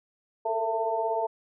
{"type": "tone cluster", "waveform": "sine", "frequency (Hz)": [437.9, 454.3, 668, 896], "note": ["A4", "A#4", "E5", "A5"], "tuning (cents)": [-8, -45, 23, 31], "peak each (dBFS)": [-35, -32, -29, -29], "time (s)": [0.45, 1.27], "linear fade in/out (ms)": 10, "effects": []}